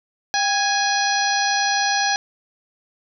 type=harmonic tone with a mistuned harmonic; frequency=830.6 Hz; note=G#5; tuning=in tune; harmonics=1 / 2 / 3 / 4 / 5 / 6 / 7; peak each=-21 / -23 / -30 / -31 / -26 / -29 / -27 dBFS; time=0.34-2.16 s; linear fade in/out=0 ms; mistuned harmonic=1; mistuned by=-75 cents; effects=none